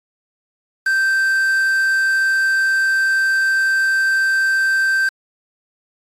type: tone with quantisation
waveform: triangle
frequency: 1563 Hz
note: G6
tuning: 6 cents flat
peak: -12 dBFS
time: 0.86-5.09 s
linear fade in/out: 5 ms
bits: 5
effects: low-pass 12000 Hz 12 dB/octave + AAC 48 kbps